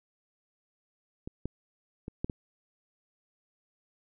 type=clicks; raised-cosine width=3 ms; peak=-25 / -20 / -25 / -17 / -21 dBFS; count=5; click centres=1.275 / 1.456 / 2.081 / 2.245 / 2.298 s; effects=none